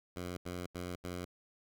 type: tone bursts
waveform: 10% pulse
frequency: 89.1 Hz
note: F2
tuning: 35 cents sharp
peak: -31 dBFS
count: 4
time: 0.16-1.249 s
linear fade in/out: 5 ms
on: 210 ms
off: 83 ms
effects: none